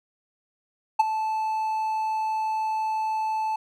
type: tone with ADSR envelope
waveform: triangle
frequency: 874 Hz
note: A5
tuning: 12 cents flat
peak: -10 dBFS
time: 0.99-3.56 s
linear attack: 10 ms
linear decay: 20 ms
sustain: -12 dB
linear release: 5 ms
effects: none